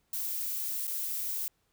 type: noise with dropouts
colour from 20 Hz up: violet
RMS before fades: -34 dBFS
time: 0.13-1.48 s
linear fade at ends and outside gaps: 2 ms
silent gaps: 0.87-0.876 s
effects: pink hiss -74 dBFS RMS until 1.72 s